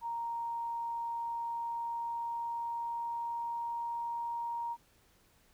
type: tone with pitch glide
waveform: sine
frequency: 932.3 to 937.7 Hz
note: A#5 to A#5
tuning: 0 to +10 cents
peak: -34 dBFS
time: 0.01-4.77 s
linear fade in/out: 50 ms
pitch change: +10 cents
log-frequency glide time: 1.24-4.27 s
effects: pink hiss -67 dBFS RMS until 5.53 s